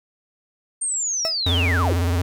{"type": "linear sweep", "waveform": "sine", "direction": "down", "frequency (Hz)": [8800, 224], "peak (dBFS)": -21, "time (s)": [0.81, 1.94], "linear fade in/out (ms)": 10}
{"type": "tone with exponential decay", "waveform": "40% pulse", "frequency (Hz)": 650, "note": "E5", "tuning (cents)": -24, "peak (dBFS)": -19, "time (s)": [1.25, 1.37], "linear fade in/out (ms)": 0, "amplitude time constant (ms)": 26}
{"type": "tone with vibrato", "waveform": "square", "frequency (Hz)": 87.31, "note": "F2", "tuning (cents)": 0, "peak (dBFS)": -19, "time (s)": [1.46, 2.22], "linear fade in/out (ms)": 5, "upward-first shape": "square", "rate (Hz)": 18, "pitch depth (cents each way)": 68}
{"effects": []}